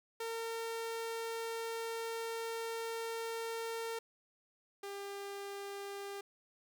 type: tone pair in turn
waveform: sawtooth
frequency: 456.2 / 399.3 Hz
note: A#4 / G4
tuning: -37 / +32 cents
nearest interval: major second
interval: 231 cents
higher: first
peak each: -34 / -38 dBFS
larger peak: first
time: 0.2-3.99 / 4.83-6.21 s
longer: first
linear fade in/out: 5 ms
effects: none